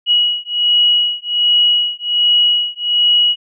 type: beating tone pair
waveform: sine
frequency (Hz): 2911 / 2912.3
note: F#7 / F#7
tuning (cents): -29 / -28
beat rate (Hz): 1.3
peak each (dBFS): -14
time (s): 0.06-3.36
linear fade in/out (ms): 50
effects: none